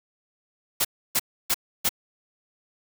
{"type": "noise bursts", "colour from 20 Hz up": "white", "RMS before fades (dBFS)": -22, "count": 4, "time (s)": [0.8, 1.892], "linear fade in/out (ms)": 10, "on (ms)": 48, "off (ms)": 300, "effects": []}